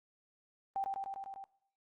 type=tone with echo; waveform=sine; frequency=783 Hz; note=G5; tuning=2 cents flat; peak=-32 dBFS; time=0.76-0.84 s; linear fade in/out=0 ms; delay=100 ms; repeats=6; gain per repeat=-2 dB; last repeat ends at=1.44 s; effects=noise-tail reverb RT60 0.7 s tail -21 dB re dry + Opus 32 kbps